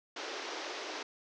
pink band-pass noise, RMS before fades -41 dBFS, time 0.16-1.03 s, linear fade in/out 5 ms, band 310 to 6100 Hz, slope 48 dB/octave, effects none

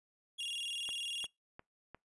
45% pulse tone with vibrato, 3054 Hz, G7, 46 cents flat, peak -37 dBFS, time 0.38-1.27 s, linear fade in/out 20 ms, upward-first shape square, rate 20 Hz, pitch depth 150 cents each way
click train, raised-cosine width 0.5 ms, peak -34 dBFS, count 4, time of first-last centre 0.89-1.946 s, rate 2.84 Hz
effects noise-tail reverb RT60 0.2 s tail -25 dB re dry + resampled to 24000 Hz

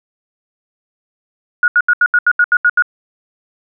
sine tone bursts, 1447 Hz, F#6, 39 cents flat, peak -7 dBFS, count 10, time 1.63-2.823 s, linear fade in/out 2 ms, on 50 ms, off 77 ms, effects none

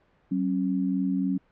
sine tone pair together, 189.1 / 272.6 Hz, F#3 / C#4, +38 / -29 cents, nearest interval tritone, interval 633 cents, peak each -26 dBFS, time 0.31-1.38 s, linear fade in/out 10 ms, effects pink hiss -64 dBFS RMS until 1.51 s + low-pass 2000 Hz 12 dB/octave

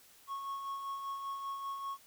triangle tone with tremolo, 1100 Hz, C#6, 14 cents flat, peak -34 dBFS, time 0.27-1.98 s, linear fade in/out 50 ms, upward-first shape sine, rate 5.1 Hz, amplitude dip 40%, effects white hiss -61 dBFS RMS until 2.06 s

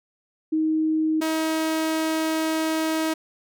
sine / sawtooth tone pair in turn, 314.4 / 318.2 Hz, D#4 / D#4, +18 / +39 cents, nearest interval unison, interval 21 cents, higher second, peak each -19 / -18 dBFS, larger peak second, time 0.52-1.21 / 1.21-3.14 s, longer second, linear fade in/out 10 ms, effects none

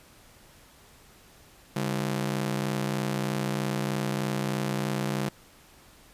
sawtooth ring-modulated tone, 170.3 Hz, F3, 43 cents flat, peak -20 dBFS, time 1.76-5.29 s, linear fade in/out 0 ms, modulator 31.6 Hz, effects pink hiss -55 dBFS RMS until 6.13 s + resampled to 32000 Hz

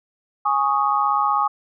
sine chord, Ab suspended fourth, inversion none, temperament equal, 830.6 / 1108.7 / 1244.5 Hz, Ab5 / Db6 / Eb6, 0 / 0 / 0 cents, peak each -21 dBFS, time 0.45-1.48 s, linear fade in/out 10 ms, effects none

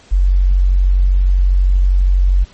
sine tone, 46.25 Hz, F#1, in tune, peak -8 dBFS, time 0.11-2.45 s, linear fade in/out 20 ms, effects pink hiss -45 dBFS RMS until 2.53 s + MP3 32 kbps

